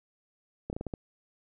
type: slowing click train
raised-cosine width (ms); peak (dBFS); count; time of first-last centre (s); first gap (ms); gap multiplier
2; -21; 6; 0.7-0.938; 29; 1.25
effects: none